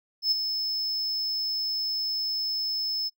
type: tone with ADSR envelope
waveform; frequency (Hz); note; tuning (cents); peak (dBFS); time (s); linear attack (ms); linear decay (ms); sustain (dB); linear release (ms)
triangle; 5230; E8; -15; -17; 0.22-3.1; 95; 16; -8; 29
effects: noise-tail reverb RT60 0.1 s tail -18 dB re dry + tanh soft clip ceiling -13 dBFS